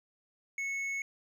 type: tone with hard clipping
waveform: sine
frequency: 2200 Hz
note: C#7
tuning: 14 cents flat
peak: -34 dBFS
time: 0.58-1.02 s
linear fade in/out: 2 ms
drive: 5 dB
effects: none